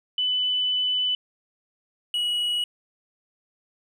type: tone pair in turn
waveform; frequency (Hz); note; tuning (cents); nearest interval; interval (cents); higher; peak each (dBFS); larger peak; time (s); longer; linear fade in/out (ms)
sine / triangle; 2997 / 2917; F#7 / F#7; +22 / -25; unison; 47; first; -21; neither; 0.18-1.15 / 2.14-2.64; first; 2
effects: none